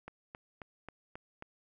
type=click train; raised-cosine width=0.5 ms; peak=-29 dBFS; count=6; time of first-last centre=0.08-1.424 s; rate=3.72 Hz; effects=none